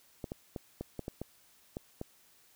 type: clicks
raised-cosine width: 2 ms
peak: -24 dBFS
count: 9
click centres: 0.242 / 0.319 / 0.562 / 0.81 / 0.993 / 1.081 / 1.216 / 1.769 / 2.014 s
effects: white hiss -64 dBFS RMS until 2.55 s